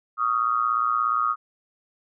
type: tone with amplitude modulation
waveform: sine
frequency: 1244.5 Hz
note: D#6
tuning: in tune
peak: -16 dBFS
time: 0.17-1.36 s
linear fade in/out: 50 ms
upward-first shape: sine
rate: 117 Hz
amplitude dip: 90%
effects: none